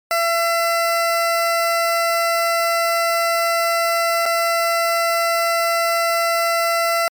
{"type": "tone with dropouts", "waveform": "20% pulse", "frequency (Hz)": 674, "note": "E5", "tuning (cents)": 38, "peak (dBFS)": -11, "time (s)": [0.11, 7.08], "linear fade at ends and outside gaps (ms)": 1, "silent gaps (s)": [4.256, 4.261], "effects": ["MP3 96 kbps"]}